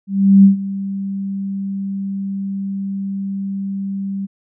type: tone with ADSR envelope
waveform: sine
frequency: 196 Hz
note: G3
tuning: in tune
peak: -3 dBFS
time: 0.07-4.27 s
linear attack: 370 ms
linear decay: 120 ms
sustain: -17 dB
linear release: 24 ms
effects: none